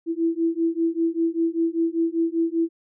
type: beating tone pair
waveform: sine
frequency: 328.7 / 333.8 Hz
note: E4 / E4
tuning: -5 / +22 cents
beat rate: 5.1 Hz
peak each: -23 dBFS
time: 0.06-2.69 s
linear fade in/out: 50 ms
effects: none